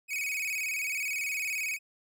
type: tone with vibrato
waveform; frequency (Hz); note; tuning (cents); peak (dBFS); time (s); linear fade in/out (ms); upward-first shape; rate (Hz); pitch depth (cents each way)
45% pulse; 2381; D7; +23; -30; 0.08-1.79; 50; square; 19; 100
effects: none